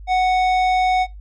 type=tone with tanh clipping; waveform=triangle; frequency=740 Hz; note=F#5; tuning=in tune; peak=-16 dBFS; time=0.07-1.07 s; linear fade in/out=50 ms; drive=16 dB; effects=noise-tail reverb RT60 0.2 s tail -22 dB re dry + added 50 Hz sine -34 dBFS peak until 1.2 s